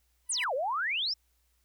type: tone with exponential growth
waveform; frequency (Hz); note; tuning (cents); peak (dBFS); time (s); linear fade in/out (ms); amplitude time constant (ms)
15% pulse; 987.8; B5; 0; -29; 0.26-0.44; 1; 39
type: exponential two-way sweep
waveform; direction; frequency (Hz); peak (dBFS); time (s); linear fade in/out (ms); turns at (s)
sine; down then up; 11175 to 488.8 to 5570; -28; 0.29-1.14; 10; 0.54
effects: added 60 Hz sine -70 dBFS peak until 1.64 s + white hiss -74 dBFS RMS until 1.64 s

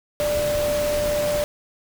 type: tone in noise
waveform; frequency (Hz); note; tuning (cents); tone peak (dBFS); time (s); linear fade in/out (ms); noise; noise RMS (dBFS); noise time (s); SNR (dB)
sine; 591; D5; +11; -20; 0.2-1.44; 0; pink; -29; 0.2-1.44; +6
effects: none

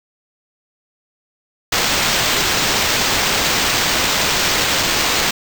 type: noise with sample-and-hold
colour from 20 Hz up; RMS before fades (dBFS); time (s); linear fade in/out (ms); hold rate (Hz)
white; -17; 1.72-5.31; 5; 11025
effects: none

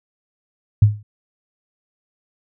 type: tone with exponential decay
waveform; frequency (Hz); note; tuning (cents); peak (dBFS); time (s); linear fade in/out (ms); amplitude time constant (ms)
sine; 104.9; G#2; +18; -4; 0.82-1.03; 5; 45
effects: none

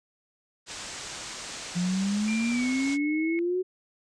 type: low-pass noise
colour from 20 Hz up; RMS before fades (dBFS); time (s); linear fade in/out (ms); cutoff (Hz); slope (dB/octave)
white; -39; 0.66-2.98; 50; 8100; 48
type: exponential sweep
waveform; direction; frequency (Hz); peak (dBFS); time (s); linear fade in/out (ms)
sine; up; 173.9 to 374.4; -24; 1.75-3.63; 20
type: tone with pitch glide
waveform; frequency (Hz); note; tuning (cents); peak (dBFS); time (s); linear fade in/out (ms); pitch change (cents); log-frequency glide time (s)
sine; 2373 to 2189; D7 to C#7; +17 to -22; -33; 2.28-3.39; 0; -139; 2.5-2.69
effects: none

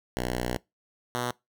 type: tone pair in turn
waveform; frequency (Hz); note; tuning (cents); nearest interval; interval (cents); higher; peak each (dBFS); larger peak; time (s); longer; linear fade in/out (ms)
5% pulse; 61.3 / 122.3; B1 / B2; -12 / -16; octave; 1196; second; -17; neither; 0.17-0.57 / 1.15-1.31; first; 0
effects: noise-tail reverb RT60 0.2 s tail -23 dB re dry

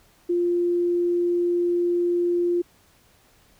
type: tone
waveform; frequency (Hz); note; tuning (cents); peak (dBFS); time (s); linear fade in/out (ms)
sine; 349.2; F4; 0; -19; 0.29-2.62; 10
effects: pink hiss -58 dBFS RMS until 3.59 s

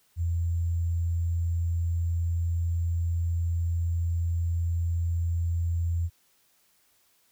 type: tone with sample-and-hold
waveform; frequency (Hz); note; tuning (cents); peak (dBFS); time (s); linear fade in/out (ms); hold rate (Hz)
sine; 84.6; E2; +45; -24; 0.16-6.1; 50; 7350
effects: white hiss -66 dBFS RMS until 7.31 s

